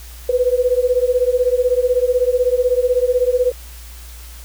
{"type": "beating tone pair", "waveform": "sine", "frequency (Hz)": [490, 506], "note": ["B4", "B4"], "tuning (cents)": [-14, 42], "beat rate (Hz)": 16, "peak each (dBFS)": -16, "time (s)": [0.29, 3.52], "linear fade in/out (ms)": 5, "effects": ["added 59 Hz sine -34 dBFS peak until 4.44 s", "white hiss -41 dBFS RMS until 4.44 s"]}